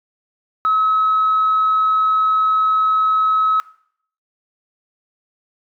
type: tone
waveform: sine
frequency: 1285 Hz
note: E6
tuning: 45 cents flat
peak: -12 dBFS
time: 0.65-3.6 s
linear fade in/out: 0 ms
effects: noise-tail reverb RT60 0.6 s tail -19 dB re dry + tanh soft clip ceiling -9 dBFS